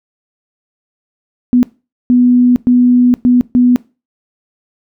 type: tone bursts at uneven times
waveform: sine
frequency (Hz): 246.6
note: B3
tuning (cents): -2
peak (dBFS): -5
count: 5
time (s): 1.53-1.63 / 2.1-2.56 / 2.67-3.14 / 3.25-3.41 / 3.55-3.76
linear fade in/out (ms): 0
effects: noise-tail reverb RT60 0.3 s tail -21 dB re dry